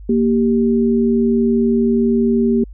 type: tone pair together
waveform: sine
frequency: 233.1 / 392 Hz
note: A#3 / G4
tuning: 0 / 0 cents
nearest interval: major sixth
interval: 900 cents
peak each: -13 / -17 dBFS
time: 0.09-2.64 s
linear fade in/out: 5 ms
effects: added 50 Hz sine -32 dBFS peak until 2.73 s